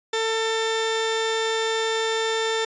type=tone pair together; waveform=sawtooth; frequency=447 / 1788 Hz; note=A4 / A6; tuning=+27 / +27 cents; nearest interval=2 octaves; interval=2400 cents; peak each=-19 / -22 dBFS; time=0.13-2.65 s; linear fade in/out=5 ms; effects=resampled to 16000 Hz